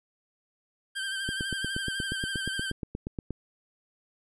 25% pulse tone with vibrato, 1568 Hz, G6, in tune, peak -27 dBFS, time 0.95-2.72 s, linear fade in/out 20 ms, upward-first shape sine, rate 12 Hz, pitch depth 40 cents each way
click train, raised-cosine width 3 ms, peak -20 dBFS, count 18, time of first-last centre 1.29-3.307 s, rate 8.43 Hz
effects resampled to 24000 Hz

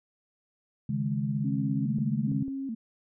sine chord, C# suspended second, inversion none, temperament equal, 138.59 / 155.56 / 207.7 Hz, C#3 / D#3 / G#3, 0 / 0 / 0 cents, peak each -30 / -33 / -30 dBFS, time 0.89-2.43 s, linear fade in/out 5 ms
sine tone with vibrato, 246.9 Hz, B3, in tune, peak -31 dBFS, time 1.44-2.75 s, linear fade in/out 10 ms, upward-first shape square, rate 1.2 Hz, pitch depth 160 cents each way
clicks, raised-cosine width 3 ms, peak -30 dBFS, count 3, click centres 1.985 / 2.319 / 2.481 s
effects none

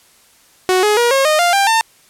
sawtooth tone with pitch steps, 370 / 420.1 / 477.1 / 541.7 / 615.1 / 698.5 / 793.1 / 900.6 Hz, F#4 / G#4 / A#4 / C#5 / D#5 / F5 / G5 / A5, 0 / +20 / +40 / -40 / -20 / 0 / +20 / +40 cents, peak -7 dBFS, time 0.69-1.81 s, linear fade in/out 0 ms, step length 140 ms, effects white hiss -50 dBFS RMS until 2.09 s + low-pass 12000 Hz 12 dB/octave

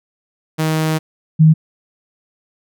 sawtooth / sine tone pair in turn, 157.6 / 157.6 Hz, D#3 / D#3, +23 / +23 cents, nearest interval unison, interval 0 cents, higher neither, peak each -11 / -5 dBFS, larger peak second, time 0.58-0.99 / 1.39-1.54 s, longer first, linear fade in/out 20 ms, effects none

